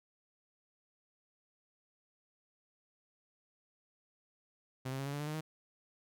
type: tone with pitch steps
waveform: sawtooth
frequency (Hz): 130.2 / 133.71 / 137.31 / 141 / 144.8 / 148.7 / 152.7 / 156.81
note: C3 / C3 / C#3 / C#3 / D3 / D3 / D#3 / D#3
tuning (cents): -8 / +38 / -16 / +30 / -24 / +22 / -32 / +14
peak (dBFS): -33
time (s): 4.85-5.41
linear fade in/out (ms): 10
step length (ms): 70
effects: none